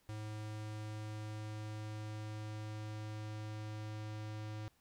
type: tone with low-pass filter sweep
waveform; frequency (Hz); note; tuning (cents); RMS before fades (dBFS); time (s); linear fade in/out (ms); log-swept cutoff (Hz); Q
square; 107.2; A2; -45; -44; 0.09-4.68; 0; 8800 to 5800; 0.89
effects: pink hiss -73 dBFS RMS until 4.8 s